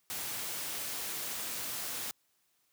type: noise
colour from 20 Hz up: white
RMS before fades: -38 dBFS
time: 0.1-2.11 s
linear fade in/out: 0 ms
effects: white hiss -74 dBFS RMS until 2.72 s + high-pass 80 Hz 12 dB/octave